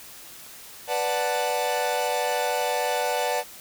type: chord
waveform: 45% pulse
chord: B minor seventh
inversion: none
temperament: equal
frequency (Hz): 493.9 / 587.3 / 740 / 880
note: B4 / D5 / F#5 / A5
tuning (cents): 0 / 0 / 0 / 0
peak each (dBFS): -29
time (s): 0.87-3.44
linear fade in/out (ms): 50
effects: white hiss -44 dBFS RMS until 3.6 s

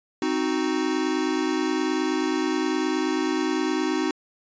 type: chord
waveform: square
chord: C diminished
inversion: none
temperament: equal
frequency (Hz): 261.6 / 311.1 / 370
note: C4 / Eb4 / Gb4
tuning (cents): 0 / 0 / 0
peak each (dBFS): -29 / -26 / -28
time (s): 0.22-4.11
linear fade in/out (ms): 2
effects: resampled to 16000 Hz

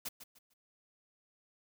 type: noise with echo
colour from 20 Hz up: white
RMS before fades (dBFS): -39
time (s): 0.05-0.09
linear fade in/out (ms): 10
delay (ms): 150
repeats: 3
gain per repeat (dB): -11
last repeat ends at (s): 0.54
effects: none

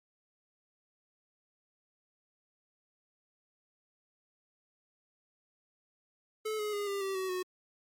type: tone with pitch steps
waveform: square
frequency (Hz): 433.1 / 421.3 / 409.7 / 398.5 / 387.6 / 377 / 366.7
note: A4 / G#4 / G#4 / G4 / G4 / F#4 / F#4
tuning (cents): -27 / +25 / -24 / +28 / -20 / +32 / -15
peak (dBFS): -33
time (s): 6.45-7.43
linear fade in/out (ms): 10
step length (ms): 140
effects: MP3 64 kbps

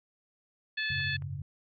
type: harmonic tone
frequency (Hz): 867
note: A5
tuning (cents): -26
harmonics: 2 / 3 / 4 / 5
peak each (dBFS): -32 / -36 / -38 / -40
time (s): 0.77-1.17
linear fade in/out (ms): 10
type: chord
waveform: sine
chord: F# suspended second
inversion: none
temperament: just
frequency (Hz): 92.5 / 104.06 / 138.75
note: F#2 / G#2 / C#3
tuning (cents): 0 / +4 / +2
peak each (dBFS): -39 / -42 / -37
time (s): 0.9-1.42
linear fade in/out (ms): 5
type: clicks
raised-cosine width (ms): 0.5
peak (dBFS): -38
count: 2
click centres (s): 1.002 / 1.222
effects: none

